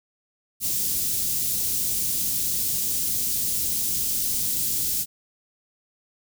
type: band-stop noise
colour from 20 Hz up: white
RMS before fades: -25 dBFS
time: 0.6-5.06 s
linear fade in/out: 50 ms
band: 230 to 5600 Hz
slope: 12 dB/octave
effects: none